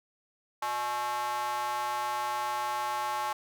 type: tone with high-pass filter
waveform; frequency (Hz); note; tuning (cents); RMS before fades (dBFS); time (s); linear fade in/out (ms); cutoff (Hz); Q
square; 121.5; B2; -28; -32; 0.62-3.33; 5; 940; 6.4
effects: none